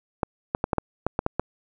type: clicks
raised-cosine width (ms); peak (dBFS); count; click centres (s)
1; -8; 9; 0.232 / 0.549 / 0.641 / 0.732 / 0.783 / 1.066 / 1.191 / 1.264 / 1.396
effects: none